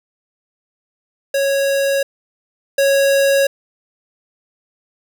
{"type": "tone pair in turn", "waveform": "square", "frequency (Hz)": [552, 552], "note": ["C#5", "C#5"], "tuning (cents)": [-7, -7], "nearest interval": "unison", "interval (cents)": 0, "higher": "neither", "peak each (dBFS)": [-15, -12], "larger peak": "second", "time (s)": [[1.34, 2.03], [2.78, 3.47]], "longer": "neither", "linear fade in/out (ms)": 5, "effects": []}